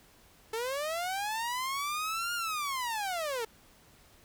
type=linear two-way sweep; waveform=sawtooth; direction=up then down; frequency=434.4 to 1427 to 434.4 Hz; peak=-28 dBFS; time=0.53-3.45 s; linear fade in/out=5 ms; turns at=2.34 s; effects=pink hiss -60 dBFS RMS until 4.24 s